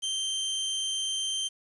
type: tone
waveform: sawtooth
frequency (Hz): 3136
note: G7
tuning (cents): 0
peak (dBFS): -25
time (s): 0.02-1.49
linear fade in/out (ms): 20
effects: resampled to 24000 Hz + 9-bit